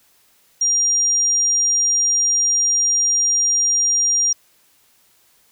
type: tone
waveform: sine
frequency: 5700 Hz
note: F8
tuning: 34 cents sharp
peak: -14 dBFS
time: 0.61-4.33 s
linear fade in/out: 5 ms
effects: white hiss -57 dBFS RMS until 5.51 s